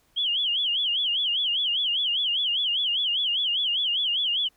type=tone with vibrato; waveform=sine; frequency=3109 Hz; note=G7; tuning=15 cents flat; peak=-22 dBFS; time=0.16-4.49 s; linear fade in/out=20 ms; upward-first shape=sine; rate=5 Hz; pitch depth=180 cents each way; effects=pink hiss -65 dBFS RMS until 4.56 s